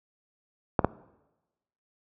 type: clicks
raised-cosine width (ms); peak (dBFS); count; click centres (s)
1; -6; 2; 0.792 / 0.846
effects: noise-tail reverb RT60 1.0 s tail -20 dB re dry + high-pass 60 Hz 12 dB/octave